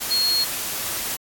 sine tone in noise, 4294 Hz, C8, 44 cents sharp, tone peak -18 dBFS, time 0.1-0.45 s, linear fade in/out 20 ms, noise white, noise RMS -27 dBFS, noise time 0-1.17 s, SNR +6 dB, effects AAC 64 kbps

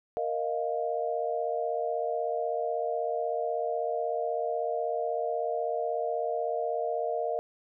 sine chord, Bb suspended fourth, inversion none, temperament equal, 466.2 / 622.3 / 698.5 Hz, Bb4 / Eb5 / F5, 0 / 0 / 0 cents, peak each -32 dBFS, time 0.17-7.39 s, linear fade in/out 0 ms, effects none

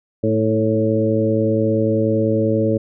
harmonic tone with a mistuned harmonic, 110.3 Hz, A2, 5 cents sharp, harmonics 1 / 2 / 3 / 4 / 5, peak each -21 / -21 / -21 / -21 / -21 dBFS, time 0.23-2.78 s, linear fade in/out 10 ms, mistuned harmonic 3, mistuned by -23 cents, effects none

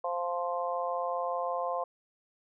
harmonic tone, 174.61 Hz, F3, in tune, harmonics 3 / 4 / 5 / 6, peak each -34 / -34 / -39 / -35 dBFS, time 0.04-1.84 s, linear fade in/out 5 ms, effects none

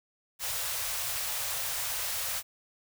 white band-stop noise, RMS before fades -33 dBFS, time 0.39-2.43 s, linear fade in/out 50 ms, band 140 to 490 Hz, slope 48 dB/octave, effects none

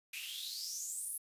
white noise with high-pass filter sweep, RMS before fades -42 dBFS, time 0.13-1.18 s, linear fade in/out 5 ms, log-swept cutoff 2400 to 11000 Hz, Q 7.8, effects resampled to 32000 Hz

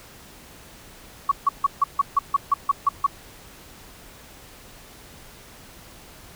sine tone bursts, 1123 Hz, C#6, 22 cents sharp, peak -14 dBFS, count 11, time 1.29-3.065 s, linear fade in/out 5 ms, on 25 ms, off 150 ms, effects pink hiss -46 dBFS RMS until 6.35 s

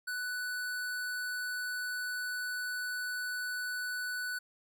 square tone, 1488 Hz, F#6, 9 cents sharp, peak -35 dBFS, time 0.07-4.39 s, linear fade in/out 10 ms, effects none

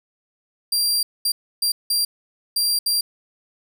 sawtooth tone bursts at uneven times, 4741 Hz, D8, 16 cents sharp, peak -15 dBFS, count 6, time 0.72-1.03 / 1.25-1.32 / 1.62-1.72 / 1.9-2.05 / 2.56-2.79 / 2.86-3.01 s, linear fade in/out 5 ms, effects none

